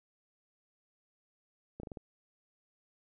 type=slowing click train; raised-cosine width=2 ms; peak=-29 dBFS; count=5; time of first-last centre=1.8-1.972 s; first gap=33 ms; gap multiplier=1.18; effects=none